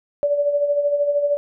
sine tone with tremolo, 578 Hz, D5, 28 cents flat, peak -14 dBFS, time 0.23-1.37 s, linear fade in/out 0 ms, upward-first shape sine, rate 13 Hz, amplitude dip 55%, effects none

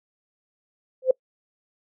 sine tone with exponential growth, 517 Hz, C5, 21 cents flat, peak -10 dBFS, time 1.02-1.11 s, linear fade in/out 5 ms, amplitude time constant 19 ms, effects noise-tail reverb RT60 0.1 s tail -25 dB re dry

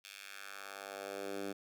10% pulse tone with high-pass filter sweep, 99 Hz, G2, 18 cents sharp, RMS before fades -45 dBFS, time 0.04-1.53 s, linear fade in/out 10 ms, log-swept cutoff 2900 to 260 Hz, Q 1.4, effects none

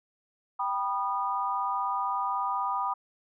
sine chord, G augmented, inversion none, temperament just, 784 / 980 / 1225 Hz, G5 / B5 / D#6, 0 / -14 / -27 cents, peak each -33 / -30 / -31 dBFS, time 0.59-2.94 s, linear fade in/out 10 ms, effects none

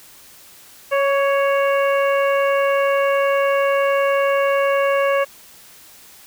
harmonic tone with a mistuned harmonic, 554.4 Hz, C#5, in tune, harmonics 1 / 2 / 3 / 4 / 5, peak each -16 / -22 / -26 / -28 / -30 dBFS, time 0.91-5.25 s, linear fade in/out 20 ms, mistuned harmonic 2, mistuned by +21 cents, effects white hiss -45 dBFS RMS until 6.26 s

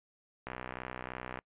click train, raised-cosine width 0.5 ms, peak -24 dBFS, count 59, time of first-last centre 0.47-1.389 s, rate 63.1 Hz, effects noise-tail reverb RT60 0.1 s tail -26 dB re dry + resampled to 8000 Hz

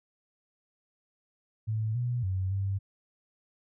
sine tone with pitch steps, 109.5 / 122 / 94.1 / 97.8 Hz, A2 / B2 / F#2 / G2, -8 / -21 / +30 / -4 cents, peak -27 dBFS, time 1.67-2.79 s, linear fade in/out 20 ms, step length 280 ms, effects none

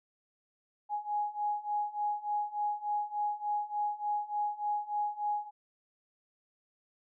sine beating tone pair, 830.6 / 834 Hz, G#5 / G#5, 0 / +7 cents, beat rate 3.4 Hz, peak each -35 / -33 dBFS, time 0.89-5.51 s, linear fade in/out 50 ms, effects none

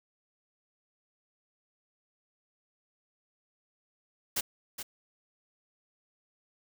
white noise with echo, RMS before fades -30 dBFS, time 4.36-4.41 s, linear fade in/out 10 ms, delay 420 ms, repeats 1, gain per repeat -9 dB, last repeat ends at 4.83 s, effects none

